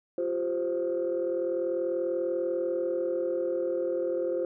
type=chord; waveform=sine; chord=F suspended second; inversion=none; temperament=equal with one note detuned; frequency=349.2 / 389.5 / 523.3 Hz; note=F4 / G4 / C5; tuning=0 / -11 / 0 cents; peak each=-30 / -34 / -28 dBFS; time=0.18-4.45 s; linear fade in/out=2 ms; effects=tanh soft clip ceiling -20 dBFS